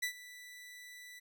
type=tone with ADSR envelope; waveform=sawtooth; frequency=1975.5 Hz; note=B6; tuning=in tune; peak=-28 dBFS; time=0.02-1.2 s; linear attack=13 ms; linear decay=91 ms; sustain=-18 dB; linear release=17 ms; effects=none